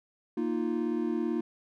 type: chord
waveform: triangle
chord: Bb suspended fourth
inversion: none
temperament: equal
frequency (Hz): 233.1 / 311.1 / 349.2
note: Bb3 / Eb4 / F4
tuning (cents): 0 / 0 / 0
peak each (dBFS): -30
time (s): 0.37-1.41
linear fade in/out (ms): 5
effects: none